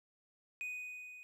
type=tone with level ramp; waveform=triangle; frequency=2489 Hz; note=D#7; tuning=in tune; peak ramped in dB=-36 to -49 dBFS; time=0.61-1.23 s; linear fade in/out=0 ms; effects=none